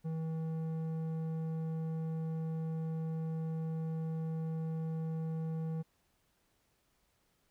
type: tone with low-pass filter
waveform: square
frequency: 160.9 Hz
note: E3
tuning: 42 cents flat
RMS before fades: -37 dBFS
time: 0.04-5.83 s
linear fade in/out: 20 ms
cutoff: 580 Hz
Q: 0.51
effects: pink hiss -75 dBFS RMS until 7.5 s